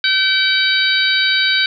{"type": "harmonic tone", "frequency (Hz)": 766, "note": "G5", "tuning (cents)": -40, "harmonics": [2, 3, 4, 5, 6], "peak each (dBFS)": [-17, -20, -22, -17, -20], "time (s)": [0.04, 1.66], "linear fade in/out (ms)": 2, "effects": []}